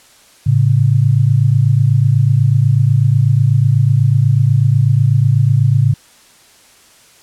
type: tone pair together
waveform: sine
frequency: 110 / 138.11 Hz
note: A2 / C#3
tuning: 0 / -6 cents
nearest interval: major third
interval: 394 cents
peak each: -11 dBFS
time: 0.46-5.94 s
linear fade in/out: 10 ms
effects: white hiss -46 dBFS RMS until 7.22 s + low-pass 10000 Hz 12 dB/octave